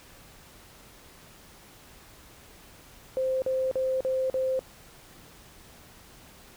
sine tone bursts, 522 Hz, C5, 4 cents flat, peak -24 dBFS, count 5, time 3.17-4.592 s, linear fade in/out 0 ms, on 250 ms, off 43 ms, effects pink hiss -52 dBFS RMS until 6.56 s

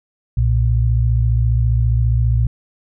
sine tone pair together, 61.73 / 116.54 Hz, B1 / A#2, 0 / 0 cents, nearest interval major seventh, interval 1100 cents, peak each -15 dBFS, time 0.37-2.47 s, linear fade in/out 5 ms, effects none

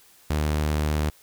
sawtooth tone, 75.7 Hz, D#2, 47 cents flat, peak -18 dBFS, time 0.3-1.1 s, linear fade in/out 5 ms, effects white hiss -55 dBFS RMS until 1.22 s

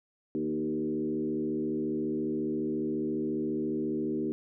sine tone with frequency modulation, 311.1 Hz, D#4, in tune, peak -28 dBFS, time 0.35-4.32 s, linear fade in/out 0 ms, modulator 74.5 Hz, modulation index 1.3, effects none

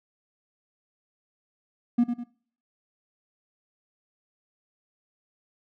triangle tone with echo, 239.2 Hz, A#3, 45 cents sharp, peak -14 dBFS, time 1.98-2.04 s, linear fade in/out 10 ms, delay 100 ms, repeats 2, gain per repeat -8 dB, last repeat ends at 2.24 s, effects noise-tail reverb RT60 0.5 s tail -20 dB re dry + tanh soft clip ceiling -12 dBFS

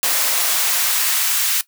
white noise with high-pass filter sweep, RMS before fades -18 dBFS, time 0.03-1.61 s, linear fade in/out 0 ms, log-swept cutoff 440 to 1600 Hz, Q 0.75, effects noise-tail reverb RT60 0.1 s tail -17 dB re dry

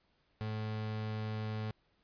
35% pulse tone, 108.3 Hz, A2, 27 cents flat, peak -34 dBFS, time 0.41-1.71 s, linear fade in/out 0 ms, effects pink hiss -74 dBFS RMS until 2.03 s + resampled to 11025 Hz

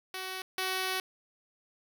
5% pulse tone pair in turn, 375.4 / 375.4 Hz, F#4 / F#4, +25 / +25 cents, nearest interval unison, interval 0 cents, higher neither, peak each -25 / -19 dBFS, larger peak second, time 0.14-0.42 / 0.58-1 s, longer second, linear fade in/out 2 ms, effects none

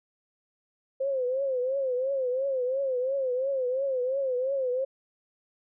sine tone with vibrato, 523.3 Hz, C5, in tune, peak -25 dBFS, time 1-4.85 s, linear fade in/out 10 ms, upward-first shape triangle, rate 2.9 Hz, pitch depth 120 cents each way, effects none

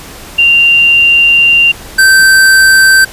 sine / square tone pair in turn, 2778 / 1554.2 Hz, F7 / G6, -10 / -15 cents, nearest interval minor seventh, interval 1005 cents, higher first, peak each -3 dBFS, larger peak neither, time 0.38-1.72 / 1.98-3.05 s, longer first, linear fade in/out 10 ms, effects pink hiss -29 dBFS RMS until 3.12 s + resampled to 32000 Hz

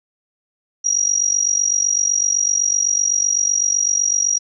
sine tone with amplitude modulation, 5730 Hz, F8, 44 cents sharp, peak -11 dBFS, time 0.84-4.39 s, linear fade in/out 20 ms, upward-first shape sine, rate 47.9 Hz, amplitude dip 85%, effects none

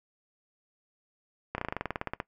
slowing click train, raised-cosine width 0.5 ms, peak -16 dBFS, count 15, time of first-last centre 1.55-2.201 s, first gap 31 ms, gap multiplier 1.06, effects noise-tail reverb RT60 0.1 s tail -20 dB re dry

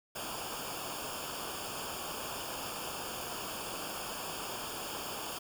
pink noise with comb filter, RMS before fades -40 dBFS, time 0.15-5.39 s, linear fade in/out 10 ms, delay 0.5 ms, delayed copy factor -0.85, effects none

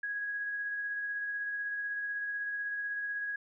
sine tone with tremolo, 1658 Hz, G#6, 3 cents flat, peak -32 dBFS, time 0.03-3.36 s, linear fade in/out 5 ms, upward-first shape sine, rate 16 Hz, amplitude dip 25%, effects none

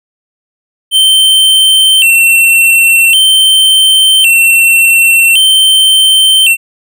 square tone with vibrato, 2900 Hz, F#7, 35 cents flat, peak -4 dBFS, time 0.91-6.57 s, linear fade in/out 50 ms, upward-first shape square, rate 0.45 Hz, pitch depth 120 cents each way, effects none

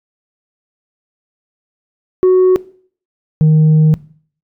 sine tone pair in turn, 370 / 155.57 Hz, F#4 / D#3, 0 / 0 cents, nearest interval octave + minor third, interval 1500 cents, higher first, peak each -3 dBFS, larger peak neither, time 2.23-2.56 / 3.41-3.94 s, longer second, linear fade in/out 0 ms, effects noise-tail reverb RT60 0.5 s tail -21 dB re dry + tanh soft clip ceiling -5 dBFS

